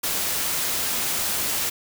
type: noise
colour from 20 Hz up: white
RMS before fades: -25 dBFS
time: 0.03-1.7 s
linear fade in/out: 10 ms
effects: none